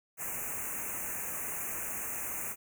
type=band-stop noise; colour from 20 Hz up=white; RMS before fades=-37 dBFS; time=0.17-2.56 s; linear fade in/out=50 ms; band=2700 to 6200 Hz; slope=96 dB/octave; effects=none